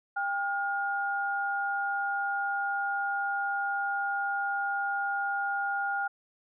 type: tone pair together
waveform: sine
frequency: 798 / 1421.9 Hz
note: G5 / F6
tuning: +31 / +31 cents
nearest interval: minor seventh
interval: 1000 cents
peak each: -31 / -30 dBFS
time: 0.16-6.08 s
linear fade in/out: 10 ms
effects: none